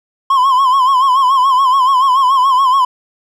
triangle tone with vibrato, 1050 Hz, C6, 6 cents sharp, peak -6 dBFS, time 0.3-2.85 s, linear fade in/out 5 ms, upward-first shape sine, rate 7 Hz, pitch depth 95 cents each way, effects none

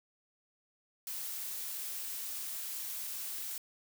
blue noise, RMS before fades -40 dBFS, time 1.07-3.58 s, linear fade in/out 2 ms, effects none

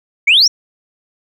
sine exponential sweep, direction up, 2134 to 5930 Hz, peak -5 dBFS, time 0.27-0.48 s, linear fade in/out 10 ms, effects tanh soft clip ceiling -2 dBFS

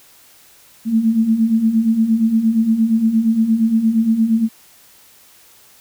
sine beating tone pair, 218 / 226.6 Hz, A3 / A#3, -16 / -49 cents, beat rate 8.6 Hz, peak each -19 / -13 dBFS, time 0.85-4.49 s, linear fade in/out 50 ms, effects white hiss -48 dBFS RMS until 5.8 s

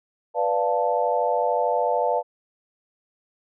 sine chord, B half-diminished seventh, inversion none, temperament equal, 493.9 / 587.3 / 698.5 / 880 Hz, B4 / D5 / F5 / A5, 0 / 0 / 0 / 0 cents, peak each -25 dBFS, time 0.34-2.23 s, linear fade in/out 50 ms, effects none

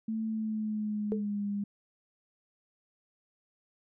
sine tone with pitch glide, 221.2 to 202.8 Hz, A3 to G#3, +9 to -41 cents, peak -30 dBFS, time 0.08-1.64 s, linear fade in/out 5 ms, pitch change -150 cents, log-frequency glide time 0.25-1.48 s
sine tone with exponential decay, 438 Hz, A4, 8 cents flat, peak -26 dBFS, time 1.12-1.26 s, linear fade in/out 0 ms, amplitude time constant 29 ms
effects none

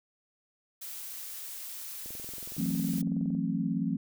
blue noise, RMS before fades -41 dBFS, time 0.81-3.02 s, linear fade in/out 10 ms
click train, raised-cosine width 2 ms, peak -35 dBFS, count 29, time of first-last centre 2.06-3.35 s, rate 21.7 Hz
sine chord, F# half-diminished seventh, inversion third, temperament just, 166.5 / 185 / 222 / 266.4 Hz, E3 / F#3 / A3 / C4, +18 / 0 / +16 / +31 cents, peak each -33 dBFS, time 2.58-3.97 s, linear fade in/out 5 ms
effects none

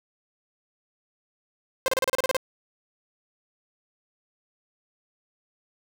sawtooth tone bursts, 523.3 Hz, C5, in tune, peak -17 dBFS, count 10, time 1.86-2.367 s, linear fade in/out 0 ms, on 21 ms, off 33 ms, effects none

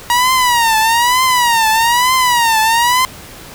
sawtooth tone with vibrato, 952 Hz, A#5, 36 cents sharp, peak -6 dBFS, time 0.1-3.05 s, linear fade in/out 0 ms, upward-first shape triangle, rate 1.1 Hz, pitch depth 160 cents each way, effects pink hiss -34 dBFS RMS until 3.54 s

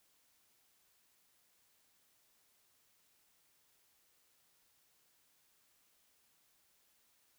silence, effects white hiss -73 dBFS RMS until 7.38 s

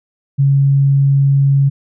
sine tone, 138.59 Hz, C#3, in tune, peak -8 dBFS, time 0.38-1.7 s, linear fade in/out 20 ms, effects none

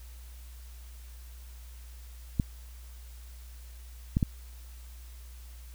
clicks, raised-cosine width 5 ms, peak -12 dBFS, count 3, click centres 2.398 / 4.169 / 4.228 s, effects added 60 Hz sine -44 dBFS peak until 5.74 s + white hiss -57 dBFS RMS until 5.74 s

